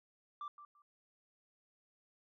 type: tone with echo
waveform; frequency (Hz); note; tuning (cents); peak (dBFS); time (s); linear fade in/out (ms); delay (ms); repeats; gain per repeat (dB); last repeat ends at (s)
sine; 1174.7; D6; 0; -39; 0.41-0.48; 2; 170; 2; -13; 0.82
effects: tanh soft clip ceiling -40 dBFS